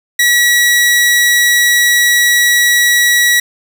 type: tone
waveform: sawtooth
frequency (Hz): 1930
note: B6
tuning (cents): -40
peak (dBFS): -4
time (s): 0.19-3.4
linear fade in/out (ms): 5
effects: none